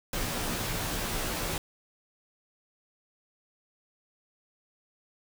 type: noise with comb filter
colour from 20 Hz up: pink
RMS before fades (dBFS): -32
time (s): 0.13-1.58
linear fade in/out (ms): 2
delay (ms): 15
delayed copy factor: -0.95
effects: none